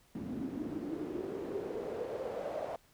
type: noise with band-pass filter sweep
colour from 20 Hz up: pink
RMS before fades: -39 dBFS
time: 0.15-2.76 s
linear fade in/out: 2 ms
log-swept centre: 230 to 640 Hz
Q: 5.5
effects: pink hiss -66 dBFS RMS until 2.93 s